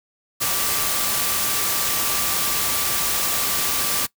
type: tone in noise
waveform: sine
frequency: 1169 Hz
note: D6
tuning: 8 cents flat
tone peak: -33 dBFS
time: 0.4-4.07 s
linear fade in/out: 20 ms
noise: white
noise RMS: -22 dBFS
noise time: 0.4-4.07 s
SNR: -14 dB
effects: noise-tail reverb RT60 0.1 s tail -21 dB re dry